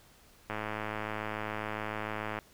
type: click train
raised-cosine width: 0.5 ms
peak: -20 dBFS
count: 203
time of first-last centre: 0.5-2.388 s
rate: 107 Hz
effects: pink hiss -60 dBFS RMS until 2.53 s